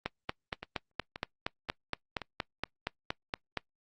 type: two click trains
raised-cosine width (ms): 0.3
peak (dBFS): -23 / -15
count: 4 / 16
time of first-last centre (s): 0.63-2.217 / 0.06-3.573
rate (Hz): 1.89 / 4.27
effects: noise-tail reverb RT60 0.1 s tail -24 dB re dry + Opus 24 kbps